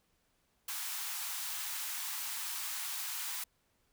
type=high-pass noise; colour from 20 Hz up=white; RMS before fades=-39 dBFS; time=0.68-3.44 s; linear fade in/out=5 ms; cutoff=800 Hz; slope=48 dB/octave; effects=pink hiss -75 dBFS RMS until 3.92 s